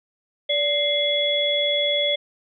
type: tone cluster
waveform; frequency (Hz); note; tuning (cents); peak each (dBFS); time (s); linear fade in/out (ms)
sine; 579 / 2096 / 3380; D5 / C7 / G#7; -25 / +2 / +30; -23 / -28 / -21; 0.49-2.16; 10
effects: none